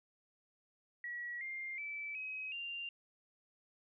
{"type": "tone with pitch steps", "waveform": "sine", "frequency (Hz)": [1924, 2110, 2315, 2539, 2785], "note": ["B6", "C7", "D7", "D#7", "F7"], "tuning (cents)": [-46, 14, -25, 34, -5], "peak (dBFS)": -40, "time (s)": [1.04, 2.89], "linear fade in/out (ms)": 2, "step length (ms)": 370, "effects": []}